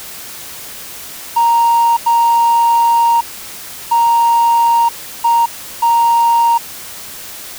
triangle tone bursts at uneven times, 932.3 Hz, A#5, in tune, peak -5 dBFS, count 5, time 1.36-1.97 / 2.06-3.21 / 3.91-4.89 / 5.24-5.46 / 5.82-6.58 s, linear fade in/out 10 ms, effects tanh soft clip ceiling -4 dBFS + white hiss -30 dBFS RMS until 7.58 s

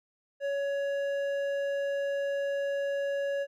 sine tone with hard clipping, 560 Hz, C#5, 18 cents sharp, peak -30 dBFS, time 0.4-3.47 s, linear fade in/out 50 ms, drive 8 dB, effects none

